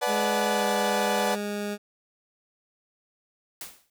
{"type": "chord", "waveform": "35% pulse", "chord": "B minor seventh", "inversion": "none", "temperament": "equal with one note detuned", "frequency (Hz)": [493.9, 587.3, 740, 861.4], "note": ["B4", "D5", "F#5", "A5"], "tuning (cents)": [0, 0, 0, -37], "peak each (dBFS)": -28, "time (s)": [0.01, 1.36], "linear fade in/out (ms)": 20}
{"type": "tone with pitch glide", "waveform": "20% pulse", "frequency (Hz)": [210.1, 205.9], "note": ["G#3", "G#3"], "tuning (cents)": [20, -15], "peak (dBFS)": -24, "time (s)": [0.06, 1.78], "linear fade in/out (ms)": 50, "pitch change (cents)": -35, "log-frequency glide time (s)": [0.51, 0.64]}
{"type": "noise with exponential decay", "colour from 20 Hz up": "white", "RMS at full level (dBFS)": -35, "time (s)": [3.61, 3.9], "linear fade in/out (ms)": 2, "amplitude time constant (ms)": 62}
{"effects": []}